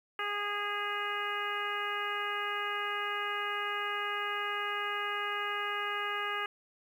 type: harmonic tone with a mistuned harmonic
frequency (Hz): 410.9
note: G#4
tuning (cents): -18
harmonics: 1 / 2 / 3 / 4 / 5 / 6 / 7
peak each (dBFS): -42 / -42 / -36 / -38 / -40 / -44 / -41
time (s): 0.19-6.46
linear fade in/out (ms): 2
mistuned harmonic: 6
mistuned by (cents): +23
effects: 10-bit